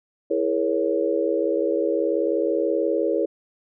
sine chord, A# half-diminished seventh, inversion second, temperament equal with one note detuned, 329.6 / 415.3 / 475.7 / 554.4 Hz, E4 / G#4 / A#4 / C#5, 0 / 0 / +35 / 0 cents, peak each -25 dBFS, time 0.3-3.26 s, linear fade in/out 10 ms, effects none

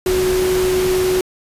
sine tone in noise, 370 Hz, F#4, in tune, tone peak -14 dBFS, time 0.06-1.21 s, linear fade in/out 2 ms, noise pink, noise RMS -24 dBFS, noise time 0.06-1.21 s, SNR +7 dB, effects resampled to 32000 Hz

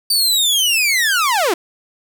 sawtooth linear sweep, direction down, 4640 to 310 Hz, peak -10 dBFS, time 0.1-1.54 s, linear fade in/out 5 ms, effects 7-bit

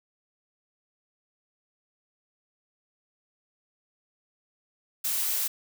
blue noise, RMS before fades -28 dBFS, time 5.04-5.48 s, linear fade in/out 10 ms, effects none

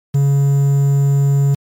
triangle tone with quantisation, 140 Hz, C#3, 18 cents sharp, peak -8 dBFS, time 0.14-1.55 s, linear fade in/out 10 ms, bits 6, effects MP3 96 kbps

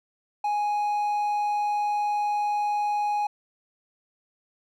triangle tone, 830.6 Hz, G#5, in tune, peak -21 dBFS, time 0.44-3.27 s, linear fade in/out 5 ms, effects none

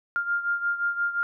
sine beating tone pair, 1400 / 1405.7 Hz, F6 / F6, +4 / +11 cents, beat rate 5.7 Hz, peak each -25 / -30 dBFS, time 0.16-1.23 s, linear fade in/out 0 ms, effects none

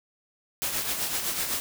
white noise with tremolo, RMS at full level -27 dBFS, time 0.62-1.6 s, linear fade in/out 0 ms, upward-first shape triangle, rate 7.9 Hz, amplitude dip 55%, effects none

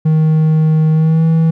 triangle tone with pitch glide, 157 to 162.26 Hz, D#3 to E3, +16 to -27 cents, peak -6 dBFS, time 0.05-1.51 s, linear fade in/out 10 ms, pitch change +57 cents, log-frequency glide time 0.92-1.24 s, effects none

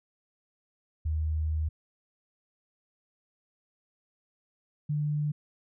sine tone pair in turn, 78 / 148.74 Hz, D#2 / D3, +5 / +22 cents, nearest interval major seventh, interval 1117 cents, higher second, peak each -26 / -26 dBFS, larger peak neither, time 1.05-1.69 / 4.89-5.32 s, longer first, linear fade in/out 10 ms, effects none

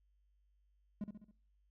triangle tone with echo, 207.7 Hz, G#3, in tune, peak -35 dBFS, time 1.01-1.04 s, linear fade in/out 2 ms, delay 68 ms, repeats 4, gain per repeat -6 dB, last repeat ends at 1.312 s, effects noise-tail reverb RT60 0.5 s tail -21 dB re dry + added 50 Hz sine -70 dBFS peak until 1.7 s

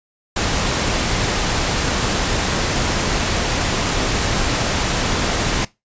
pink noise, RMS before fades -19 dBFS, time 0.36-5.65 s, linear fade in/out 5 ms, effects noise-tail reverb RT60 0.2 s tail -20 dB re dry + resampled to 16000 Hz

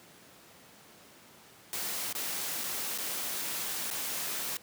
white noise with dropouts, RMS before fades -35 dBFS, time 1.73-4.57 s, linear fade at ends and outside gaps 0 ms, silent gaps 2.127-2.151 / 2.636-2.64 / 2.977-2.985 / 3.902-3.912 s, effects pink hiss -55 dBFS RMS until 4.62 s + high-pass 150 Hz 12 dB/octave

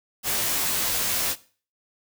white noise with comb filter, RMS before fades -25 dBFS, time 0.23-1.36 s, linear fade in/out 50 ms, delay 16 ms, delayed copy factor -0.75, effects noise-tail reverb RT60 0.4 s tail -18 dB re dry

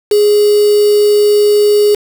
sine tone with quantisation, 415.3 Hz, G#4, in tune, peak -6 dBFS, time 0.11-1.95 s, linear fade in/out 5 ms, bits 3, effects none

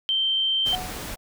sine tone, 3126 Hz, G7, 6 cents flat, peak -20 dBFS, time 0.09-0.75 s, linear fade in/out 0 ms
pink noise, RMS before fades -34 dBFS, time 0.65-1.16 s, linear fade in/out 20 ms
sine tone with exponential decay, 735 Hz, F#5, 12 cents flat, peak -26 dBFS, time 0.73-1.17 s, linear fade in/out 0 ms, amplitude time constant 94 ms
effects none

